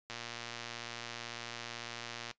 click train, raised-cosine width 0.2 ms, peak -24 dBFS, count 262, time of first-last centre 0.1-2.312 s, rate 118 Hz, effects noise-tail reverb RT60 0.1 s tail -18 dB re dry + resampled to 16000 Hz

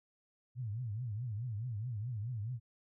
sine tone with vibrato, 113.7 Hz, A#2, 43 cents flat, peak -36 dBFS, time 0.55-2.6 s, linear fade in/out 50 ms, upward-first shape triangle, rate 4.7 Hz, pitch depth 250 cents each way, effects none

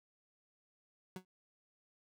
30% pulse tone with exponential decay, 185 Hz, F#3, in tune, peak -38 dBFS, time 1.16-1.25 s, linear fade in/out 2 ms, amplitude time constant 18 ms, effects none

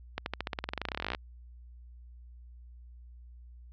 accelerating click train, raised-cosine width 0.3 ms, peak -16 dBFS, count 26, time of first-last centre 0.18-1.149 s, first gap 81 ms, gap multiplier 0.93, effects added 60 Hz sine -48 dBFS peak until 3.72 s + low-pass 5000 Hz 12 dB/octave

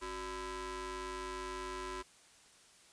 sawtooth ring-modulated tone, 319.6 Hz, D#4, 47 cents sharp, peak -33 dBFS, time 0.01-2.03 s, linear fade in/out 20 ms, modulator 689 Hz, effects white hiss -62 dBFS RMS until 2.92 s + resampled to 22050 Hz

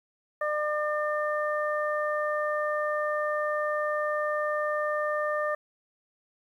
harmonic tone, 600 Hz, D5, 37 cents sharp, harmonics 1 / 2 / 3, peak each -28 / -31 / -33 dBFS, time 0.41-5.55 s, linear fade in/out 5 ms, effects 10-bit

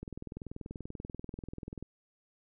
click train, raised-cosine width 3 ms, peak -28 dBFS, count 38, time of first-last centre 0.03-1.826 s, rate 20.6 Hz, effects none

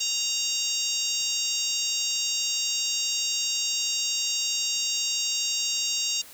harmonic tone, 932.3 Hz, A#5, in tune, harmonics 3 / 4 / 5 / 6 / 7 / 8, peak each -32 / -32 / -32 / -32 / -32 / -32 dBFS, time 0-6.22 s, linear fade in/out 10 ms, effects white hiss -47 dBFS RMS until 6.33 s

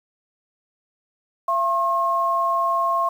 sine tone pair together, 679 / 1076 Hz, F5 / C6, -49 / +48 cents, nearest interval minor sixth, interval 797 cents, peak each -24 / -19 dBFS, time 1.48-3.09 s, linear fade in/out 5 ms, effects 8-bit

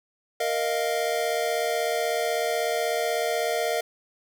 square chord, Bb suspended fourth, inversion none, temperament equal, 466.2 / 622.3 / 698.5 Hz, Bb4 / Eb5 / F5, 0 / 0 / 0 cents, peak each -29 dBFS, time 0.4-3.81 s, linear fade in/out 5 ms, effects 9-bit

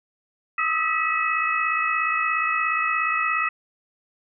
sine tone cluster, 1248 / 1305 / 1948 / 2570 Hz, D#6 / E6 / B6 / E7, +5 / -18 / -24 / -45 cents, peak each -26 dBFS, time 0.58-3.49 s, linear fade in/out 5 ms, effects none

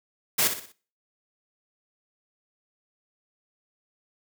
white noise with echo, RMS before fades -22 dBFS, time 0.38-0.48 s, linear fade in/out 10 ms, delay 61 ms, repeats 4, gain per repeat -8 dB, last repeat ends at 0.724 s, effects noise-tail reverb RT60 0.4 s tail -20 dB re dry + high-pass 100 Hz 12 dB/octave

